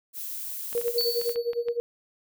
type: noise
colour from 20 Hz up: violet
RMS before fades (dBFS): -35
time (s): 0.13-1.36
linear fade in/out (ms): 50
type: clicks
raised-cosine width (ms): 0.3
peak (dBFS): -25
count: 10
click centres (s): 0.729 / 0.778 / 0.814 / 0.881 / 1.01 / 1.215 / 1.294 / 1.359 / 1.533 / 1.685
type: tone with tremolo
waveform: sine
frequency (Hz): 473.7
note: A#4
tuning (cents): +28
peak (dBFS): -22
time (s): 0.75-1.8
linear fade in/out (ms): 0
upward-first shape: sine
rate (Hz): 9.8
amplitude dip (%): 90
type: tone with exponential decay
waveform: square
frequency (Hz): 4477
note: C#8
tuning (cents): +16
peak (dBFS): -23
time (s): 0.98-1.77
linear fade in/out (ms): 2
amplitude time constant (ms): 170
effects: none